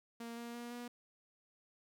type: tone with pitch steps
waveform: sawtooth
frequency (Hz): 232.9 / 235.7 / 238.6 / 241.5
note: A#3 / A#3 / A#3 / B3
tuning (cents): -1 / +19 / +41 / -39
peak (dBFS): -40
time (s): 0.2-0.88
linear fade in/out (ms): 5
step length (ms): 170
effects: none